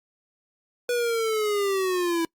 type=linear sweep; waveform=square; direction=down; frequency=490 to 327.8 Hz; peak=-23 dBFS; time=0.89-2.25 s; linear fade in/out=2 ms; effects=noise-tail reverb RT60 0.1 s tail -25 dB re dry + Opus 48 kbps